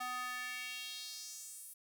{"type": "tone with high-pass filter sweep", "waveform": "square", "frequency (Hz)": 249.8, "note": "B3", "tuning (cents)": 20, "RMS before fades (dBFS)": -44, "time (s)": [0, 1.74], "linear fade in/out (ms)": 10, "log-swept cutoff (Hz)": [950, 11000], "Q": 2.5, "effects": []}